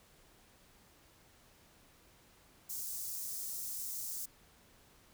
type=high-pass noise; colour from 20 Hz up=white; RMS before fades=-41 dBFS; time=2.69-4.26 s; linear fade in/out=10 ms; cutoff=5700 Hz; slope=24 dB/octave; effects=pink hiss -64 dBFS RMS until 5.13 s